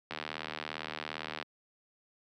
click train, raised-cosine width 0.3 ms, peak -20 dBFS, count 103, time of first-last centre 0.11-1.426 s, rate 77.5 Hz, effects high-pass 200 Hz 12 dB/octave

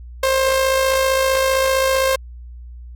sawtooth tone with amplitude modulation, 530 Hz, C5, 22 cents sharp, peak -9 dBFS, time 0.23-2.16 s, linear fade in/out 5 ms, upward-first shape sine, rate 55.4 Hz, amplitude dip 40%, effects added 60 Hz sine -33 dBFS peak until 2.95 s + AAC 64 kbps

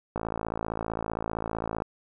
click train, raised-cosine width 1 ms, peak -16 dBFS, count 93, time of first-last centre 0.16-1.821 s, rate 55.4 Hz, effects none

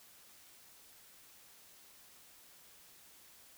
silence, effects white hiss -60 dBFS RMS until 3.57 s

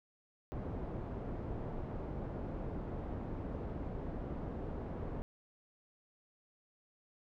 pink low-pass noise, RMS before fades -41 dBFS, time 0.52-5.22 s, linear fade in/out 0 ms, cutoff 640 Hz, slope 12 dB/octave, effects none

